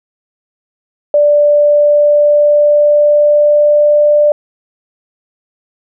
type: tone with pitch glide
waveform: sine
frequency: 587.3 to 592.4 Hz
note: D5 to D5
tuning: 0 to +15 cents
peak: -5 dBFS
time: 1.14-4.32 s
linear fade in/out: 2 ms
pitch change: +15 cents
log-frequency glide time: 1.39-4.08 s
effects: none